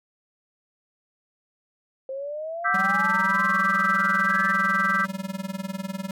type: exponential sweep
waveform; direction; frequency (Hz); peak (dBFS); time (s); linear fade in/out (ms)
sine; up; 525 to 1798; -29; 2.09-4.52; 2
type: chord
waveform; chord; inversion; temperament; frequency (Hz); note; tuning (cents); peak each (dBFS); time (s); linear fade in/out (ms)
sine; E minor seventh; third; equal; 1174.7 / 1318.5 / 1568 / 1975.5; D6 / E6 / G6 / B6; 0 / 0 / 0 / 0; -27 / -25 / -23 / -29; 2.64-5.06; 20
type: tone with tremolo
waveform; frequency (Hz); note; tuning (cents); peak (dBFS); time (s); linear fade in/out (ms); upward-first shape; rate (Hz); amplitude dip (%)
square; 191.8; G3; -37; -26; 2.74-6.11; 2; triangle; 20; 100
effects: none